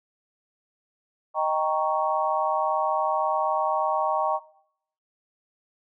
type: chord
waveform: sine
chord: Eb dominant seventh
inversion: none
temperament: equal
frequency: 622.3 / 784 / 932.3 / 1108.7 Hz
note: Eb5 / G5 / Bb5 / Db6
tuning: 0 / 0 / 0 / 0 cents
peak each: -27 dBFS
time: 1.34-4.4 s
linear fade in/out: 50 ms
effects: noise-tail reverb RT60 0.7 s tail -20 dB re dry